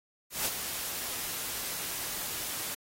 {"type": "noise with ADSR envelope", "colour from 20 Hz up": "white", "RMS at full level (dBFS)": -29, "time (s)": [0.3, 2.75], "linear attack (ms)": 160, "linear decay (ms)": 39, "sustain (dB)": -7, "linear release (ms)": 10, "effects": ["AAC 48 kbps"]}